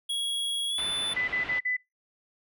square tone with pitch glide, 3322 to 3503 Hz, G#7 to A7, 0 to -8 cents, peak -28 dBFS, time 0.09-1.14 s, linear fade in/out 10 ms, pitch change +92 cents, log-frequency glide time 0.68-0.82 s
white low-pass noise, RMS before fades -40 dBFS, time 0.78-1.59 s, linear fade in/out 2 ms, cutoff 2900 Hz, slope 24 dB/octave
sine tone bursts, 2000 Hz, B6, 21 cents sharp, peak -25 dBFS, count 4, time 1.16-1.769 s, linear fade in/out 10 ms, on 120 ms, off 43 ms
effects noise-tail reverb RT60 0.2 s tail -25 dB re dry

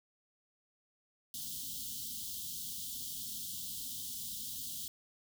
white band-stop noise, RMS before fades -42 dBFS, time 1.34-4.88 s, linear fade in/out 2 ms, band 280 to 3000 Hz, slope 96 dB/octave, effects none

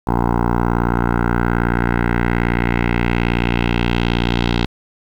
10% pulse tone with low-pass filter sweep, 58.8 Hz, A#1, 16 cents sharp, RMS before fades -17 dBFS, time 0.07-4.66 s, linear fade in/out 5 ms, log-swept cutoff 990 to 3700 Hz, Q 2.6, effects 7-bit

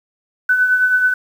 sine tone with tremolo, 1502 Hz, F#6, 26 cents sharp, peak -9 dBFS, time 0.49-1.14 s, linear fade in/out 5 ms, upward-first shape triangle, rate 9.3 Hz, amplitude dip 55%, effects 7-bit

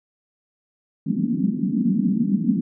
white band-pass noise, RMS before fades -21 dBFS, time 1.06-2.61 s, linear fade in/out 10 ms, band 180 to 250 Hz, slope 48 dB/octave, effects none

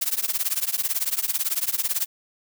blue noise with tremolo, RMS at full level -21 dBFS, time 0.01-2.06 s, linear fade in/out 10 ms, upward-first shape triangle, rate 18 Hz, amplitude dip 100%, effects none

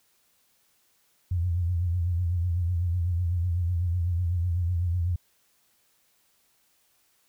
sine tone with vibrato, 87.31 Hz, F2, in tune, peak -23 dBFS, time 1.31-5.16 s, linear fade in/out 5 ms, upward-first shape triangle, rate 8 Hz, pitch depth 95 cents each way, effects white hiss -67 dBFS RMS until 7.28 s

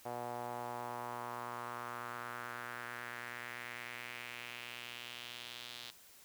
sawtooth tone with band-pass filter sweep, 120.6 Hz, B2, 41 cents flat, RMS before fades -45 dBFS, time 0.05-5.91 s, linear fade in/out 10 ms, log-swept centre 720 to 3800 Hz, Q 2.6, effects white hiss -60 dBFS RMS until 6.24 s

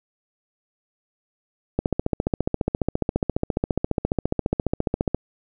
click train, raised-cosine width 2 ms, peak -7 dBFS, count 50, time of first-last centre 1.79-5.146 s, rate 14.6 Hz, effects none

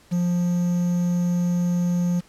triangle tone with quantisation, 175.9 Hz, F3, 13 cents sharp, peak -17 dBFS, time 0.11-2.21 s, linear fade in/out 20 ms, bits 7, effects pink hiss -54 dBFS RMS until 2.28 s + low-pass 11000 Hz 12 dB/octave

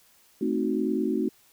sine chord, A diminished seventh, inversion none, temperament equal, 220 / 261.6 / 311.1 / 370 Hz, A3 / C4 / Eb4 / Gb4, 0 / 0 / 0 / 0 cents, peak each -29 dBFS, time 0.41-1.29 s, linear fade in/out 5 ms, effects white hiss -60 dBFS RMS until 1.52 s

